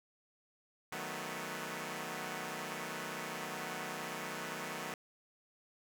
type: chord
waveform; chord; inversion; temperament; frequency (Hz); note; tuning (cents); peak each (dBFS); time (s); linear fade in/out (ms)
5% pulse; B dominant seventh; first; equal; 155.56 / 185 / 220 / 246.9; D#3 / F#3 / A3 / B3; 0 / 0 / 0 / 0; -34; 0.92-4.94; 2
effects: none